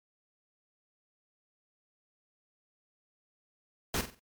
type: noise with echo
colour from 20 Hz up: pink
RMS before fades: -31 dBFS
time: 3.94-4.01 s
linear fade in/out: 2 ms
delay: 46 ms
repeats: 4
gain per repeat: -9 dB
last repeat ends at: 4.194 s
effects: MP3 96 kbps